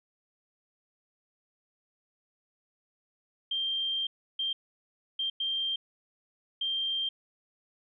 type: tone bursts at uneven times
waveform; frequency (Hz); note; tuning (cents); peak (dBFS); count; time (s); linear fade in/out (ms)
sine; 3172; G7; +20; -28; 5; 3.51-4.07 / 4.39-4.53 / 5.19-5.3 / 5.4-5.76 / 6.61-7.09; 5
effects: none